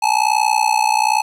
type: tone with amplitude modulation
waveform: square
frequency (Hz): 860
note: A5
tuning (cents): -40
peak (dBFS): -10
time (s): 0.02-1.22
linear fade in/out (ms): 10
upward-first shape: sine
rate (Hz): 61.1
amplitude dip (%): 95
effects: low-pass 11000 Hz 12 dB/octave + 8-bit